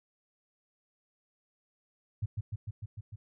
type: tone with echo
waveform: sine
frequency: 105.1 Hz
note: G#2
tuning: 21 cents sharp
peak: -28 dBFS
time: 2.22-2.26 s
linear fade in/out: 10 ms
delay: 150 ms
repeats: 6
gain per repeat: -2 dB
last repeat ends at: 3.16 s
effects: none